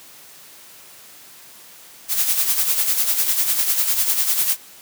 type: noise with tremolo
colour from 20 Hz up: blue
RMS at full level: -17 dBFS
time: 2.08-4.57 s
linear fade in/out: 50 ms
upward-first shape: sine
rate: 10 Hz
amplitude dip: 55%
effects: white hiss -44 dBFS RMS until 4.81 s + high-pass 100 Hz 12 dB/octave